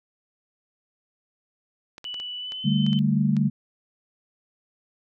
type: clicks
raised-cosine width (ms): 0.2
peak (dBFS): -23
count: 8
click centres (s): 1.981 / 2.043 / 2.143 / 2.2 / 2.521 / 2.865 / 2.931 / 3.367
type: tone with pitch glide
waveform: sine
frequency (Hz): 2963 to 3060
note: F#7 to G7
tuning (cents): +2 to -42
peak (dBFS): -31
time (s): 2.05-2.99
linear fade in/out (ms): 0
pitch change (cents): +56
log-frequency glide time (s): 2.37-2.67
type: chord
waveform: sine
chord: D suspended fourth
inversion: none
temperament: just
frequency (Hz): 146.83 / 195.78 / 220.2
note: D3 / G3 / A3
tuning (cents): 0 / -2 / +2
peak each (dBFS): -23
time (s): 2.64-3.5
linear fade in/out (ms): 20
effects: none